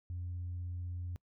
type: tone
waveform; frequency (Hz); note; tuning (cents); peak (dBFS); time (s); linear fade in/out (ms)
sine; 88.4; F2; +22; -36; 0.1-1.16; 0
effects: noise-tail reverb RT60 0.1 s tail -25 dB re dry + tanh soft clip ceiling -34 dBFS